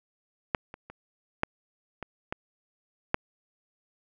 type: clicks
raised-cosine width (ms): 0.5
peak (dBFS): -9 / -26 / -28 / -9 / -21 / -16 / -7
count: 7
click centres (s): 0.548 / 0.741 / 0.9 / 1.434 / 2.027 / 2.325 / 3.144
effects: none